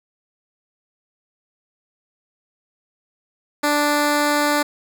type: tone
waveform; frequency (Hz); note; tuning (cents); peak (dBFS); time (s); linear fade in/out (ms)
10% pulse; 293.7; D4; 0; -8; 3.63-4.63; 10
effects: none